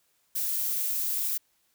violet noise, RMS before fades -29 dBFS, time 0.35-1.38 s, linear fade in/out 10 ms, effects white hiss -70 dBFS RMS until 1.74 s

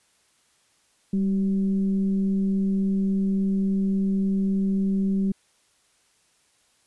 sine tone with frequency modulation, 195.2 Hz, G3, 7 cents flat, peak -20 dBFS, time 1.13-5.32 s, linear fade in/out 5 ms, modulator 187 Hz, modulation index 0.33, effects white hiss -64 dBFS RMS until 6.86 s + resampled to 24000 Hz

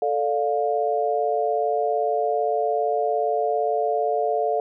sine chord, D minor, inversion second, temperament just, 440.5 / 587.3 / 704.8 Hz, A4 / D5 / F5, +2 / 0 / +16 cents, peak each -24 / -26 / -23 dBFS, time 0.02-4.6 s, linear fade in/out 2 ms, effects none

